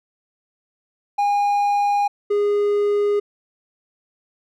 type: tone pair in turn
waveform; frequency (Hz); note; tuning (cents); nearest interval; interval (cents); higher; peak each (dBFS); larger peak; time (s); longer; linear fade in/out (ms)
triangle; 815 / 410.9; G#5 / G#4; -33 / -18; octave; 1185; first; -14; neither; 1.18-2.08 / 2.3-3.2; neither; 10
effects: none